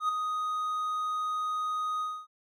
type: tone with ADSR envelope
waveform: triangle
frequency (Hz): 1247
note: D#6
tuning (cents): +3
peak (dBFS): -21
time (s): 0-2.27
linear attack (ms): 87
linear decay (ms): 8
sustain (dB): -6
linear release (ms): 260
effects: none